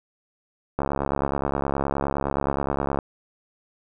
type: click train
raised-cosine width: 1 ms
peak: -10 dBFS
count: 154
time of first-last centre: 0.79-2.988 s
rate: 69.6 Hz
effects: none